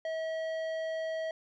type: tone with tanh clipping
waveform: sine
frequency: 643 Hz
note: E5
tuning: 43 cents flat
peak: -34 dBFS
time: 0.05-1.31 s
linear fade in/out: 2 ms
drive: 12 dB
effects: none